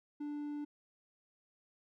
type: tone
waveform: triangle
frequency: 293.7 Hz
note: D4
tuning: in tune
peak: -36 dBFS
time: 0.2-0.65 s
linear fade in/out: 10 ms
effects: none